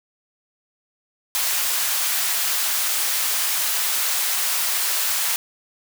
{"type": "high-pass noise", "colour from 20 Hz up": "white", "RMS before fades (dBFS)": -22, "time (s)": [1.35, 5.36], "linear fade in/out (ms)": 0, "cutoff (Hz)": 830, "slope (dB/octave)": 12, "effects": []}